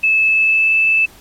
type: tone with pitch glide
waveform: sine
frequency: 2610 to 2630 Hz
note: E7 to E7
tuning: -18 to -5 cents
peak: -10 dBFS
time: 0.03-1.06 s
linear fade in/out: 10 ms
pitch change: +13 cents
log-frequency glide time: 0.28-0.74 s
effects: pink hiss -44 dBFS RMS until 1.2 s + MP3 64 kbps